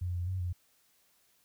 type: tone with pitch steps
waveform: sine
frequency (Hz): 89.2 / 87.9 / 93.2 / 88.7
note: F2 / F2 / F#2 / F2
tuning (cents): +37 / +12 / +13 / +27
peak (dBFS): -31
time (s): 0.01-0.53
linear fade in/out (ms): 10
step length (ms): 130
effects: white hiss -69 dBFS RMS until 1.44 s